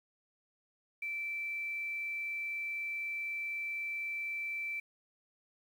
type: tone with quantisation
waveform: sine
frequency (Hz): 2332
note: D7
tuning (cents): -13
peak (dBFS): -35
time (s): 1.02-4.8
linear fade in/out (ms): 5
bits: 10
effects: none